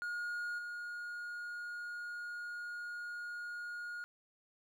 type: tone with level steps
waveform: triangle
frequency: 1433 Hz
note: F6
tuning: 44 cents sharp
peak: -35 / -39 dBFS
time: 0.02-4.04 s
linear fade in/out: 0 ms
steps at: 0.58 s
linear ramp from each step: 10 ms
effects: none